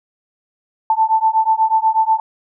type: beating tone pair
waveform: sine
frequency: 880 / 888.2 Hz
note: A5 / A5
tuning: 0 / +16 cents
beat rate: 8.2 Hz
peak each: -15 dBFS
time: 0.9-2.2 s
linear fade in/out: 2 ms
effects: none